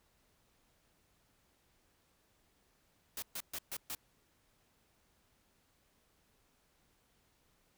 white noise bursts, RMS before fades -41 dBFS, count 5, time 3.17-3.95 s, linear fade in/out 2 ms, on 52 ms, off 130 ms, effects pink hiss -73 dBFS RMS until 7.77 s

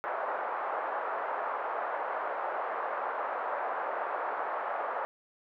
pink band-pass noise, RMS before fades -34 dBFS, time 0.04-5.05 s, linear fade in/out 0 ms, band 570 to 1400 Hz, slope 24 dB/octave, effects none

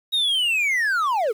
triangle linear sweep, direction down, 3805 to 392 Hz, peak -17 dBFS, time 0.12-1.33 s, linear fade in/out 20 ms, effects 8-bit

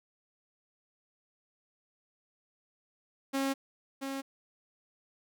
sawtooth tone with echo, 271.7 Hz, C#4, 35 cents flat, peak -25 dBFS, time 3.33-3.54 s, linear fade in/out 20 ms, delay 680 ms, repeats 1, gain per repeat -6 dB, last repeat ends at 4.22 s, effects none

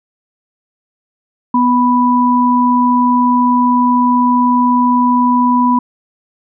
sine tone pair together, 246.9 / 987.6 Hz, B3 / B5, 0 / 0 cents, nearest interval 2 octaves, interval 2400 cents, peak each -11 dBFS, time 1.54-5.79 s, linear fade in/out 5 ms, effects none

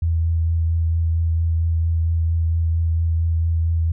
sine tone with vibrato, 82.41 Hz, E2, in tune, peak -16 dBFS, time 0.02-3.92 s, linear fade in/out 5 ms, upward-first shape triangle, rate 4.4 Hz, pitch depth 18 cents each way, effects none

